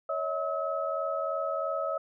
sine tone cluster, 558 / 641 / 1286 Hz, C#5 / E5 / E6, +11 / -49 / -43 cents, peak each -33 / -32 / -33 dBFS, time 0.09-1.98 s, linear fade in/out 5 ms, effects none

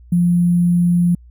sine tone with sample-and-hold, 174.61 Hz, F3, in tune, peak -11 dBFS, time 0.12-1.15 s, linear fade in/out 5 ms, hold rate 11025 Hz, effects added 60 Hz sine -40 dBFS peak until 1.3 s

